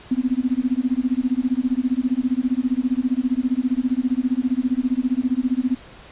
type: tone with tremolo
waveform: sine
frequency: 254.7 Hz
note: C4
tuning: 46 cents flat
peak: -14 dBFS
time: 0.11-5.75 s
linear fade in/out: 5 ms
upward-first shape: sine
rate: 15 Hz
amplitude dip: 100%
effects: pink hiss -44 dBFS RMS until 6.11 s + resampled to 8000 Hz